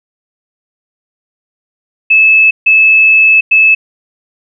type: tone bursts at uneven times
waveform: sine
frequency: 2607 Hz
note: E7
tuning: 20 cents flat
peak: -3 dBFS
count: 3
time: 2.1-2.51 / 2.66-3.41 / 3.51-3.75 s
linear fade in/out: 10 ms
effects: none